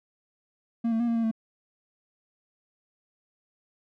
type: tone with pitch steps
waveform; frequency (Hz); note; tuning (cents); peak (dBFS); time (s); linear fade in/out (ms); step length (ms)
triangle; 231.4 / 224.7 / 237.5 / 231.7 / 228.9 / 223.1; A#3 / A3 / A#3 / A#3 / A#3 / A3; -13 / +37 / +33 / -10 / -31 / +24; -21; 0.84-1.314; 10; 79
effects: none